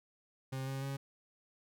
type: tone with pitch steps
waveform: 40% pulse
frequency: 132.7 / 134.9 / 137.3 Hz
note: C3 / C#3 / C#3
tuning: +25 / -47 / -16 cents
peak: -36 dBFS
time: 0.52-0.97 s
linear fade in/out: 10 ms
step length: 150 ms
effects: none